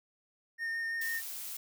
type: tone with vibrato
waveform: triangle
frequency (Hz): 1830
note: A#6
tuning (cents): -32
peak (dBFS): -31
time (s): 0.58-1.22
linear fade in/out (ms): 50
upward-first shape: sine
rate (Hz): 6.1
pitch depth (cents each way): 10
type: noise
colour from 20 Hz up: blue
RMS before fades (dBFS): -41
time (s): 1.01-1.57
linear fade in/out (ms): 5
effects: none